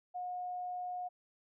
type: tone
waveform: sine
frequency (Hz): 722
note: F#5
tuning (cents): -43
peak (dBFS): -37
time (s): 0.14-1.09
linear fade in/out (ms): 20
effects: none